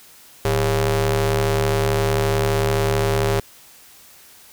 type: ring-modulated tone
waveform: sawtooth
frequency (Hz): 146.83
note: D3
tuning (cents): 0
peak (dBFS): -10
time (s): 0.45-3.4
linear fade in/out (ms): 2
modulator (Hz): 256
effects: white hiss -47 dBFS RMS until 4.52 s